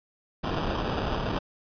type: noise with sample-and-hold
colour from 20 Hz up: pink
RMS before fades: -29 dBFS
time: 0.43-1.39 s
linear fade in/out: 10 ms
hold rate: 2100 Hz
effects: resampled to 11025 Hz